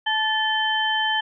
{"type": "tone cluster", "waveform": "sine", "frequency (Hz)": [870, 1750, 3092], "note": ["A5", "A6", "G7"], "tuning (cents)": [-20, -10, -24], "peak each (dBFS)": -24, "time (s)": [0.06, 1.21], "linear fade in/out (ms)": 10, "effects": []}